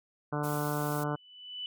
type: harmonic tone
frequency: 147.8 Hz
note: D3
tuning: 11 cents sharp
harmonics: 1 / 2 / 3 / 4 / 5 / 6 / 7 / 8 / 9 / 10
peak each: -33 / -36 / -38 / -39 / -40 / -41 / -41 / -42 / -43 / -43 dBFS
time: 0.32-1.16 s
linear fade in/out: 10 ms
type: noise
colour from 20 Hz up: blue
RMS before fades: -42 dBFS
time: 0.43-1.04 s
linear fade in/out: 10 ms
type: tone with exponential growth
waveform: sine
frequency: 2985 Hz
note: F#7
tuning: 15 cents sharp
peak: -33 dBFS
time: 0.87-1.66 s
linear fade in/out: 1 ms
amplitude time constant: 170 ms
effects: MP3 96 kbps